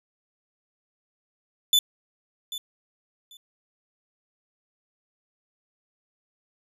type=tone with echo; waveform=40% pulse; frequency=3499 Hz; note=A7; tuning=10 cents flat; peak=-15 dBFS; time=1.73-1.79 s; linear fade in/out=2 ms; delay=790 ms; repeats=2; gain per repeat=-15 dB; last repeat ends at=3.37 s; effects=none